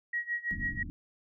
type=tone with tremolo; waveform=sine; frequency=1902 Hz; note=A#6; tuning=34 cents sharp; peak=-28 dBFS; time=0.13-0.83 s; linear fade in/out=5 ms; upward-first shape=sine; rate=6.1 Hz; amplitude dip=90%
type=low-pass noise; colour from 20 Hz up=pink; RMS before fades=-39 dBFS; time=0.51-0.9 s; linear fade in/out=0 ms; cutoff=310 Hz; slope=96 dB/octave
effects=none